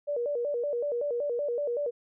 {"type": "tone with vibrato", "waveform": "sine", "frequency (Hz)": 527, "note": "C5", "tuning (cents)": 12, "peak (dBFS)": -27, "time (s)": [0.07, 1.91], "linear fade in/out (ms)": 20, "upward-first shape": "square", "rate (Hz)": 5.3, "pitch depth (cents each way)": 170, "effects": []}